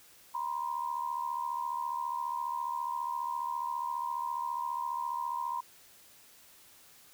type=tone pair together; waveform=sine; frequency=956.3 / 1031 Hz; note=A#5 / C6; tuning=+44 / -26 cents; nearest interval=minor second; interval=130 cents; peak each=-34 / -36 dBFS; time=0.34-5.61 s; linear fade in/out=10 ms; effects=white hiss -58 dBFS RMS until 7.13 s